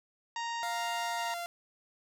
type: harmonic tone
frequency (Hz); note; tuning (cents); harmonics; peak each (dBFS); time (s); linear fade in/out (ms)
932; A#5; -1; 1 / 2 / 3 / 4 / 5 / 6 / 7 / 8; -35 / -41 / -45 / -47 / -49 / -51 / -52 / -53; 0.36-1.34; 2
type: tone with pitch glide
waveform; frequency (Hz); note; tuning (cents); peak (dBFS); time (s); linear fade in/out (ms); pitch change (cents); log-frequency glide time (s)
sawtooth; 698.5 to 691.3; F5 to F5; 0 to -18; -32; 0.63-1.46; 0; -18; 1.14-1.33
effects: none